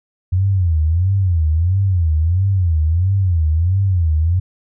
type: tone with vibrato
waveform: sine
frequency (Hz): 87.31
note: F2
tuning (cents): 0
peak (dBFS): -12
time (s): 0.32-4.4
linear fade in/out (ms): 10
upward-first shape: sine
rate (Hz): 1.5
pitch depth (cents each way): 210
effects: none